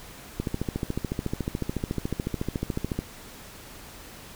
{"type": "click train", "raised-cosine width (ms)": 3, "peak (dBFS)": -14, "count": 37, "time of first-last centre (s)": [0.4, 2.99], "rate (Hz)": 13.9, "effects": ["pink hiss -45 dBFS RMS until 4.35 s"]}